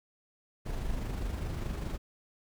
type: noise with amplitude modulation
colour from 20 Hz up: brown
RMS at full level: -33 dBFS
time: 0.65-1.98 s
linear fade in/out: 20 ms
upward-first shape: sine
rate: 24.9 Hz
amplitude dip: 40%
effects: none